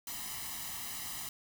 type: noise with comb filter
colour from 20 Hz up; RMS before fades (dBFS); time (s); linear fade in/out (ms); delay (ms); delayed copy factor
white; -41; 0.07-1.29; 2; 1; +0.75
effects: none